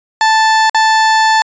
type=tone with dropouts; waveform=30% pulse; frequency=880 Hz; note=A5; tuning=in tune; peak=-5 dBFS; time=0.21-1.42 s; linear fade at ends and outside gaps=1 ms; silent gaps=0.696-0.746 s; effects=resampled to 16000 Hz